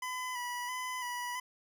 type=tone with vibrato; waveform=25% pulse; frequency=993 Hz; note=B5; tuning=9 cents sharp; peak=-32 dBFS; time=0.02-1.4 s; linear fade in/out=5 ms; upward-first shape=square; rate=1.5 Hz; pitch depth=29 cents each way; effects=none